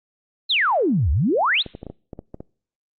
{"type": "exponential two-way sweep", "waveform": "sine", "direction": "down then up", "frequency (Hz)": [4325, 65.41, 4325], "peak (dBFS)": -16, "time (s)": [0.49, 1.63], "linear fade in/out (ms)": 20, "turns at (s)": 1.11}
{"type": "clicks", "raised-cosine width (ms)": 2, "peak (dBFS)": -20, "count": 9, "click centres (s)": [1.663, 1.751, 1.831, 1.867, 1.9, 2.132, 2.191, 2.344, 2.405]}
{"effects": ["noise-tail reverb RT60 0.5 s tail -26 dB re dry", "Opus 48 kbps"]}